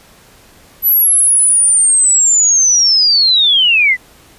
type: linear sweep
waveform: sine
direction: down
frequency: 12000 to 1938 Hz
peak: -7 dBFS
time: 0.82-3.97 s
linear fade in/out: 50 ms
effects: pink hiss -44 dBFS RMS until 4.38 s + resampled to 32000 Hz